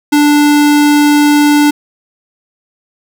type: tone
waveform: square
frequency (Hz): 293.7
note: D4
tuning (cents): 0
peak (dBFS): -6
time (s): 0.12-1.71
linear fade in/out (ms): 10
effects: none